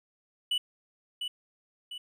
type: tone with echo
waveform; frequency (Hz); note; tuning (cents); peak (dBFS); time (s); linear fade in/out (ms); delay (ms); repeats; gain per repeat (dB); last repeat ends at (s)
triangle; 2960; F#7; 0; -24; 0.51-0.58; 5; 700; 2; -6; 1.98
effects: none

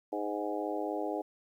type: harmonic tone with a mistuned harmonic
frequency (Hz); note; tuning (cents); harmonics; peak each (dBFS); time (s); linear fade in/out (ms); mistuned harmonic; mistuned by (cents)
103.83; G#2; 0; 3 / 4 / 5 / 6 / 7 / 8; -37 / -38 / -39 / -40 / -40 / -41; 0.12-1.22; 10; 7; +21
effects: 11-bit

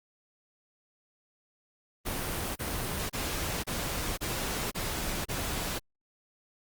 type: noise bursts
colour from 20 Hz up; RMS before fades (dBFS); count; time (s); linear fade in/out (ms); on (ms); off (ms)
pink; -33; 7; 2.05-5.794; 20; 510; 29
effects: Opus 32 kbps

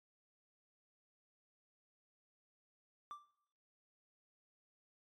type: tone with exponential decay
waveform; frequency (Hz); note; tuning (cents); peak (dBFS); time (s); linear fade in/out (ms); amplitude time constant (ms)
triangle; 1174.7; D6; 0; -40; 3.11-3.31; 0; 42
effects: noise-tail reverb RT60 0.7 s tail -18 dB re dry + MP3 96 kbps

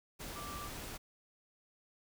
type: tone in noise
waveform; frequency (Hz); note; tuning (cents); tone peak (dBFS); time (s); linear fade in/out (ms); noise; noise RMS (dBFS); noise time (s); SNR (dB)
sine; 1173; D6; -2; -45; 0.35-0.69; 20; pink; -45; 0.19-0.98; -3
effects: none

